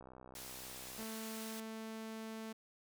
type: click train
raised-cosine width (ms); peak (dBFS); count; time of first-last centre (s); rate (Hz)
1; -40; 66; 0.01-1.027; 63.9
type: band-pass noise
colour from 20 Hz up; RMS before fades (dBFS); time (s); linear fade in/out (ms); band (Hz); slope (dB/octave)
white; -50; 0.35-1.6; 2; 990 to 16000; 12
type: tone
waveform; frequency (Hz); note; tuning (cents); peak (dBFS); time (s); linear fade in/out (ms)
sawtooth; 221.5; A3; +12; -40; 0.98-2.53; 10
effects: none